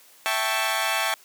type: chord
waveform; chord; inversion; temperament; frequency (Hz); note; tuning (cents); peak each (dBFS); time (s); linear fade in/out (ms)
15% pulse; A dominant seventh; second; equal; 659.3 / 784 / 880 / 1108.7; E5 / G5 / A5 / C#6; 0 / 0 / 0 / 0; -22; 0.26-1.14; 0
effects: white hiss -53 dBFS RMS until 1.24 s + high-pass 300 Hz 12 dB/octave